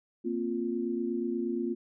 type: chord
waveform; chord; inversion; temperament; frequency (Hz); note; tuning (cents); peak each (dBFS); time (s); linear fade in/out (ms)
sine; Bb suspended second; none; equal; 233.1 / 261.6 / 349.2; Bb3 / C4 / F4; 0 / 0 / 0; -33 / -35 / -32; 0.24-1.75; 20
effects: none